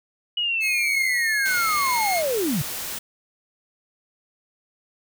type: linear sweep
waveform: sine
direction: down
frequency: 2932 to 123.47 Hz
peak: -21 dBFS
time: 0.37-2.62 s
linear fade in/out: 5 ms
type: tone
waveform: sawtooth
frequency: 2153 Hz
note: C7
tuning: 49 cents sharp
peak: -21 dBFS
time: 0.6-2.23 s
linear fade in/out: 50 ms
type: noise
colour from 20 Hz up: white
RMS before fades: -31 dBFS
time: 1.45-2.99 s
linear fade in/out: 10 ms
effects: none